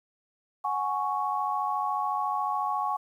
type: chord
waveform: sine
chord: F# suspended second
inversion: none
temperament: equal with one note detuned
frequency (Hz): 740 / 834 / 1108.7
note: F#5 / G#5 / C#6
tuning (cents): 0 / +7 / 0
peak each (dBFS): -33 / -30 / -29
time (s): 0.64-2.97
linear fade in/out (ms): 10
effects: 10-bit